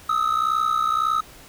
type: ring-modulated tone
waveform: triangle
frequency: 1276 Hz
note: D#6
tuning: 43 cents sharp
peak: -14 dBFS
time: 0.09-1.21 s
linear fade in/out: 5 ms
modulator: 30.9 Hz
effects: pink hiss -46 dBFS RMS until 1.48 s